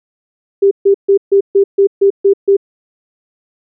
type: tone bursts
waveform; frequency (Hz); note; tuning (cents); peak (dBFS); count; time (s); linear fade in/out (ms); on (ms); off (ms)
sine; 395.9; G4; +17; -5; 9; 0.62-2.568; 10; 92; 140
effects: none